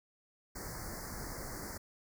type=band-stop noise; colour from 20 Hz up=pink; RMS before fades=-43 dBFS; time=0.55-1.78 s; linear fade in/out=10 ms; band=2100 to 4500 Hz; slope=96 dB/octave; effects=none